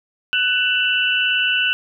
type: tone cluster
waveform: sine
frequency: 1494 / 2689 / 2952 Hz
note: F#6 / E7 / F#7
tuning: +16 / +34 / -5 cents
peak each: -20 dBFS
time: 0.33-1.73 s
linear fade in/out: 0 ms
effects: none